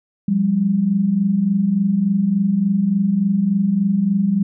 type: tone pair together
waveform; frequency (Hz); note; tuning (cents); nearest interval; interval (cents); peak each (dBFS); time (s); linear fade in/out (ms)
sine; 176.55 / 200; F3 / G3; +19 / +35; major second; 216; -21 / -15; 0.28-4.43; 5
effects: none